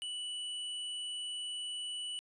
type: tone with tanh clipping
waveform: sine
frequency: 2960 Hz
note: F#7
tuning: in tune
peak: -39 dBFS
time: 0.02-2.19 s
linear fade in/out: 0 ms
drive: 15 dB
effects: resampled to 24000 Hz